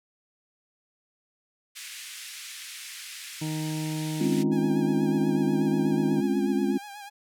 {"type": "band-pass noise", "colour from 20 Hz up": "pink", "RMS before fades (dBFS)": -41, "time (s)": [1.75, 4.44], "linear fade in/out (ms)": 20, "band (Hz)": [1900, 12000], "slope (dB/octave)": 24}
{"type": "harmonic tone", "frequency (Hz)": 155.56, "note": "D#3", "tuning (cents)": 0, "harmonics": [1, 2, 3, 4, 5, 6], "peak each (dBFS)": [-30, -32, -47, -47, -50, -45], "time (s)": [3.41, 6.21], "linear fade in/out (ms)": 10}
{"type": "chord", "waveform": "sine", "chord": "Db major seventh", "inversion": "second", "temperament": "equal", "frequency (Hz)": [207.7, 261.6, 277.2, 349.2], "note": ["Ab3", "C4", "Db4", "F4"], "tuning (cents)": [0, 0, 0, 0], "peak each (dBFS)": [-27, -29, -28, -28], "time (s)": [4.2, 6.78], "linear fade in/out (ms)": 10}
{"type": "tone with vibrato", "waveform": "sawtooth", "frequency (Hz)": 816, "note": "G#5", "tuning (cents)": -31, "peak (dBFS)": -36, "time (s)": [4.51, 7.1], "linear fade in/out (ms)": 20, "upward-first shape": "sine", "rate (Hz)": 8.2, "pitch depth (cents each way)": 53}
{"effects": []}